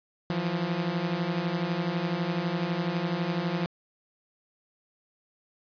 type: beating tone pair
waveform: sawtooth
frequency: 164.81 / 176.81 Hz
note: E3 / F3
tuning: 0 / +22 cents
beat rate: 12 Hz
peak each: -27 / -25 dBFS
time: 0.3-3.66 s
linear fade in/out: 0 ms
effects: resampled to 11025 Hz + 8-bit